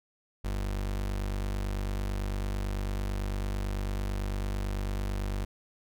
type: tone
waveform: 35% pulse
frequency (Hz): 49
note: G1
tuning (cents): 0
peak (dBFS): -28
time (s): 0.44-5.45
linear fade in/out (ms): 10
effects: none